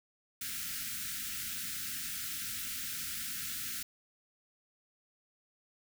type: band-stop noise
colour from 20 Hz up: white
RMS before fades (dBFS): -39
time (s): 0.41-3.83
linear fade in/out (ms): 5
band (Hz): 290 to 1300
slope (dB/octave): 96
effects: none